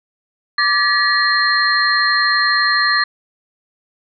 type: tone cluster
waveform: sine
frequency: 1168 / 1716 / 1919 / 4190 Hz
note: D6 / A6 / A#6 / C8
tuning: -10 / -44 / +50 / +2 cents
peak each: -18 dBFS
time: 0.58-3.04 s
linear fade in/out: 5 ms
effects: none